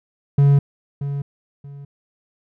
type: tone with echo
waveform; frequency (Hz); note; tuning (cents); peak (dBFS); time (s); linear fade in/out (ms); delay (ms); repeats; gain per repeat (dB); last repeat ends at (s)
triangle; 141.1; C#3; +31; -8; 0.38-0.59; 5; 630; 2; -12; 1.85
effects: none